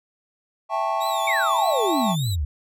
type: chord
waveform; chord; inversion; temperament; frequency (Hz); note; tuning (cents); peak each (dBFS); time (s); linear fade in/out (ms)
triangle; A dominant seventh; second; just; 660 / 792 / 880 / 1100; E5 / G5 / A5 / C#6; +2 / +18 / 0 / -14; -25; 0.69-2.16; 50
type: tone with vibrato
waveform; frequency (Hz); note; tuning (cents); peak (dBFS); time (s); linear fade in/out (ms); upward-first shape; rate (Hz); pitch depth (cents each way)
sawtooth; 3729; A#7; 0; -28; 1-2.36; 20; triangle; 3.3; 150
type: exponential sweep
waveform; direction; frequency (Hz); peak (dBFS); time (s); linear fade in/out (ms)
sine; down; 2349 to 66.6; -21; 1.27-2.45; 5
effects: none